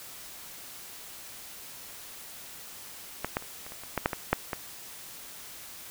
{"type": "clicks", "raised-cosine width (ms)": 0.5, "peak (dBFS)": [-14, -12, -30, -28, -28, -28, -12, -8, -15, -6, -15], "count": 11, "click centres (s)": [3.246, 3.369, 3.424, 3.665, 3.721, 3.836, 3.977, 4.059, 4.132, 4.33, 4.532], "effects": ["white hiss -45 dBFS RMS until 5.9 s"]}